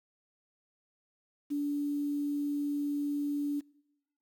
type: tone with quantisation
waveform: sine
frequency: 289.2 Hz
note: D4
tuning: 27 cents flat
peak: -29 dBFS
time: 1.5-3.61 s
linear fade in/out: 20 ms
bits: 9
effects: noise-tail reverb RT60 1.0 s tail -25 dB re dry